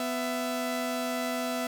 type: tone pair together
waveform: sawtooth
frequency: 249.5 / 666 Hz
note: B3 / E5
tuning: +18 / +18 cents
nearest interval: octave + perfect fourth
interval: 1700 cents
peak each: -28 dBFS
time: 0-1.67 s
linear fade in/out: 2 ms
effects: none